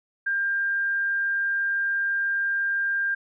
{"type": "tone", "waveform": "sine", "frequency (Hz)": 1597, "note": "G6", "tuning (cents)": 32, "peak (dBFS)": -22, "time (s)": [0.26, 3.15], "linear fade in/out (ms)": 10, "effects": []}